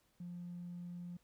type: tone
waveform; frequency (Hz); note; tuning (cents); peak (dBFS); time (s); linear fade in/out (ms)
triangle; 175.3; F3; +7; -40; 0.2-1.17; 5
effects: tanh soft clip ceiling -41 dBFS + pink hiss -75 dBFS RMS until 1.23 s